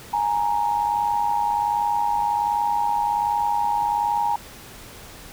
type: tone pair together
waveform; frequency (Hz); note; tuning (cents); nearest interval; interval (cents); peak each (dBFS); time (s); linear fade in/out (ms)
sine; 831.7 / 933; G#5 / A#5; +2 / +1; major second; 199; -22; 0.13-4.36; 5
effects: pink hiss -42 dBFS RMS until 5.32 s